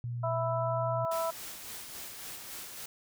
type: tone with pitch glide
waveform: sine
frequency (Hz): 120 to 121.82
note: B2 to B2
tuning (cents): -49 to -23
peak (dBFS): -33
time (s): 0.04-1.05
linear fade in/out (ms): 0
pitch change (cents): +26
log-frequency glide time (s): 0.23-0.72
type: harmonic tone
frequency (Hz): 329.6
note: E4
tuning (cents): 0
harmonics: 2 / 3 / 4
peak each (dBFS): -31 / -35 / -37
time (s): 0.23-1.31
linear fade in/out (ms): 10
type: noise with tremolo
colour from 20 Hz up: white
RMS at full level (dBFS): -42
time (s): 1.11-2.86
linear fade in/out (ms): 5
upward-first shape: sine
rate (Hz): 3.6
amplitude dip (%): 35
effects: none